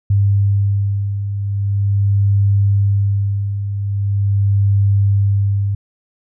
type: beating tone pair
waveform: sine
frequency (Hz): 99.7 / 100.12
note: G2 / G2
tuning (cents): +30 / +37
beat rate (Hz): 0.42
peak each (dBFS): -20 / -13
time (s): 0.1-5.75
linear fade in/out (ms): 5
effects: none